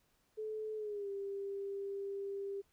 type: tone with pitch glide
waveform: sine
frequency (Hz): 432.5 to 396.6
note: A4 to G4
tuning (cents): -30 to +20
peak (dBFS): -38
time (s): 0.37-2.62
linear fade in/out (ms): 20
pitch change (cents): -150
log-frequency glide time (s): 0.76-1.09
effects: pink hiss -75 dBFS RMS until 2.72 s